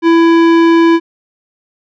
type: tone with tanh clipping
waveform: sine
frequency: 332.8 Hz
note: E4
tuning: 17 cents sharp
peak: -7 dBFS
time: 0.02-1 s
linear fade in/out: 50 ms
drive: 17 dB
effects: none